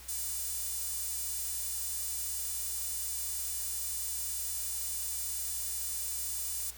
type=tone with high-pass filter; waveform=5% pulse; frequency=589 Hz; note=D5; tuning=5 cents sharp; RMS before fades=-36 dBFS; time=0.08-6.71 s; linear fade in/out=10 ms; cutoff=11000 Hz; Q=1.9; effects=added 60 Hz sine -52 dBFS peak until 6.77 s + white hiss -51 dBFS RMS until 6.77 s